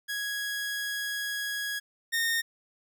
sawtooth tone pair in turn, 1661.2 / 1838.1 Hz, G#6 / A#6, 0 / -25 cents, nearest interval major second, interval 175 cents, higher second, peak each -27 / -22 dBFS, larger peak second, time 0.08-1.8 / 2.12-2.42 s, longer first, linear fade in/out 20 ms, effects none

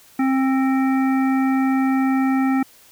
harmonic tone with a mistuned harmonic, 265.4 Hz, C4, 25 cents sharp, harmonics 1 / 3 / 5 / 7 / 9, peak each -16 / -26 / -30 / -33 / -35 dBFS, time 0.19-2.63 s, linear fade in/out 5 ms, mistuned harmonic 9, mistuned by -50 cents, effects white hiss -50 dBFS RMS until 2.91 s

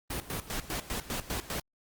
pink noise with tremolo, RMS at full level -34 dBFS, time 0.1-1.6 s, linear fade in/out 5 ms, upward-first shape square, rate 5 Hz, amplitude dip 80%, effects Opus 32 kbps

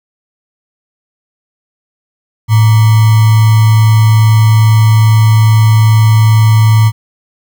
sine tone with sample-and-hold, 109.7 Hz, A2, 5 cents flat, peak -3 dBFS, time 2.48-6.92 s, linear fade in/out 50 ms, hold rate 1050 Hz, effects none

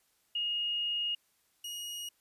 sine / sawtooth tone pair in turn, 2861 / 2881 Hz, F7 / F#7, +41 / -47 cents, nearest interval unison, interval 12 cents, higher second, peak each -30 / -35 dBFS, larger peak first, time 0.35-1.15 / 1.64-2.09 s, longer first, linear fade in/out 5 ms, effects white hiss -72 dBFS RMS until 2.2 s + resampled to 32000 Hz

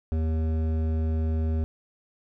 triangle tone with hard clipping, 79.6 Hz, D#2, 40 cents sharp, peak -25 dBFS, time 0.12-1.64 s, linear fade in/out 0 ms, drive 16 dB, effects none

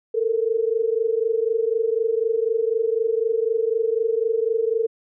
sine tone pair together, 442.2 / 466.2 Hz, A4 / A#4, +9 / 0 cents, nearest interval minor second, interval 91 cents, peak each -21 / -22 dBFS, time 0.14-4.87 s, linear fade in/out 10 ms, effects none

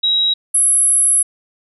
sine tone pair in turn, 3842 / 10867 Hz, B7 / F9, -48 / -48 cents, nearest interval octave + tritone, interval 1800 cents, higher second, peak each -12 / -10 dBFS, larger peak second, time 0.03-0.34 / 0.54-1.23 s, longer second, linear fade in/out 10 ms, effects none

